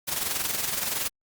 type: noise with amplitude modulation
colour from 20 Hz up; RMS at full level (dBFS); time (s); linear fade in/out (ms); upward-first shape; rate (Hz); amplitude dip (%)
white; -26; 0.07-1.09; 20; sine; 21.4; 60
effects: Opus 48 kbps